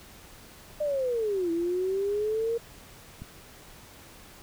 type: linear two-way sweep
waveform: sine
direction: down then up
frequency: 609 to 330.1 to 467.9 Hz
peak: -25 dBFS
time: 0.8-2.58 s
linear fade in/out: 10 ms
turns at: 1.51 s
type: click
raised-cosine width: 5 ms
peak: -27 dBFS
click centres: 3.22 s
effects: pink hiss -50 dBFS RMS until 4.42 s